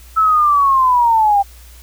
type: linear sweep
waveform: sine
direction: down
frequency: 1318.5 to 784 Hz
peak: -9 dBFS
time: 0.16-1.43 s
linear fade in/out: 20 ms
effects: added 60 Hz sine -38 dBFS peak until 1.82 s + white hiss -45 dBFS RMS until 1.82 s